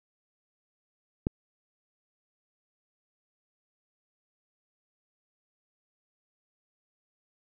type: click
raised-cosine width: 3 ms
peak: -13 dBFS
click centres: 1.269 s
effects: none